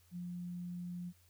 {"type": "tone", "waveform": "sine", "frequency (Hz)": 176.6, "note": "F3", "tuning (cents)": 20, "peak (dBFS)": -40, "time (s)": [0.11, 1.13], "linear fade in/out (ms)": 50, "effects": ["added 88 Hz sine -66 dBFS peak until 1.29 s", "white hiss -70 dBFS RMS until 1.29 s"]}